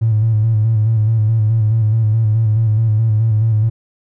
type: tone with vibrato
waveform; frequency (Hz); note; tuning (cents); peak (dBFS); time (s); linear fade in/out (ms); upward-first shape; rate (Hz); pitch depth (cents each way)
triangle; 110; A2; 0; -7; 0.01-3.7; 20; square; 4.7; 45
effects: tanh soft clip ceiling -8 dBFS